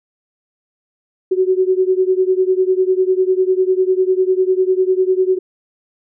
sine beating tone pair, 370 / 380 Hz, F#4 / F#4, 0 / +46 cents, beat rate 10 Hz, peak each -14 / -16 dBFS, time 1.31-5.39 s, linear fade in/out 10 ms, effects none

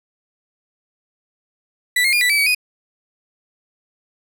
35% pulse tone with pitch steps, 1973 / 2137 / 2419 / 1971 / 2304 / 2267 / 2487 Hz, B6 / C7 / D#7 / B6 / D7 / C#7 / D#7, -2 / +36 / -49 / -4 / -34 / +38 / -1 cents, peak -12 dBFS, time 1.96-2.548 s, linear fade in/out 5 ms, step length 84 ms, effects none

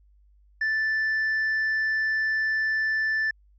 sine tone with tanh clipping, 1760 Hz, A6, in tune, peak -23 dBFS, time 0.61-3.31 s, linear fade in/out 5 ms, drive 2 dB, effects added 50 Hz sine -55 dBFS peak until 3.58 s + resampled to 16000 Hz

